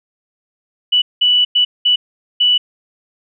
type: tone bursts at uneven times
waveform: sine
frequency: 2960 Hz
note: F#7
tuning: in tune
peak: -9 dBFS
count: 5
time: 0.92-1.02 / 1.21-1.45 / 1.55-1.65 / 1.85-1.96 / 2.4-2.58 s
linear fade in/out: 10 ms
effects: none